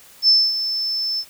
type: tone with ADSR envelope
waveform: sine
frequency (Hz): 5280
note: E8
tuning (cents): +2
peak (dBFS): -9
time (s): 0.22-1.25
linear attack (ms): 63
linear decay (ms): 240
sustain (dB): -11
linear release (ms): 62
effects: white hiss -47 dBFS RMS until 1.29 s